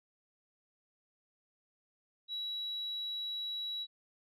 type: tone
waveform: sine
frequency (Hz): 3900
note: B7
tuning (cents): -23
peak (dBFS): -35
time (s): 2.28-3.87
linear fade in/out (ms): 50
effects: tanh soft clip ceiling -31 dBFS